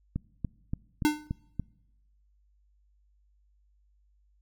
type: click train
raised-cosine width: 5 ms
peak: -18 dBFS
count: 6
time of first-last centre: 0.16-1.597 s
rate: 3.48 Hz
type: tone with exponential decay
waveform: square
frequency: 300.7 Hz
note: D4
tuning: 41 cents sharp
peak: -18 dBFS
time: 1.05-1.27 s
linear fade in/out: 0 ms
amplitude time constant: 47 ms
effects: noise-tail reverb RT60 1.0 s tail -24 dB re dry + added 50 Hz sine -63 dBFS peak until 4.41 s